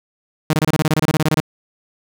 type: tone bursts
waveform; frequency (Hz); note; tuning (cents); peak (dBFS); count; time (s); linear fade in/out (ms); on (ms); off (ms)
sawtooth; 155.56; D#3; 0; -9; 16; 0.5-1.402; 2; 32; 26
effects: none